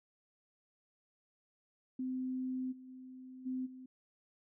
sine tone with level steps, 257.3 Hz, C4, 29 cents flat, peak -35 / -50 / -48 / -35 / -48 dBFS, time 1.99-3.86 s, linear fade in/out 5 ms, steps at 2.71 / 2.87 / 3.45 / 3.65 s, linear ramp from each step 20 ms, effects none

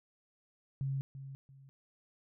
sine tone with echo, 136 Hz, C#3, 33 cents flat, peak -32 dBFS, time 0.81-1.01 s, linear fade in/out 0 ms, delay 340 ms, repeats 2, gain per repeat -11 dB, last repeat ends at 1.69 s, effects none

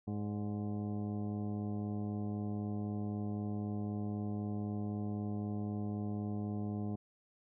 harmonic tone with a mistuned harmonic, 103.9 Hz, G#2, 1 cent sharp, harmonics 1 / 2 / 3 / 4 / 5 / 6 / 7 / 8 / 10, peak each -39 / -38 / -45 / -49 / -57 / -56 / -52 / -61 / -63 dBFS, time 0.07-6.96 s, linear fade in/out 10 ms, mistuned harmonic 6, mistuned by -51 cents, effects none

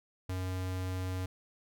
square tone, 92.5 Hz, F#2, in tune, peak -34 dBFS, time 0.29-1.26 s, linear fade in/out 5 ms, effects none

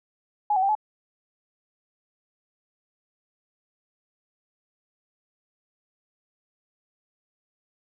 sine tone with pitch steps, 835 / 751 / 787 / 854 Hz, G#5 / F#5 / G5 / G#5, +9 / +26 / +7 / +48 cents, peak -19 dBFS, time 0.5-0.752 s, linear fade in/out 5 ms, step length 63 ms, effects none

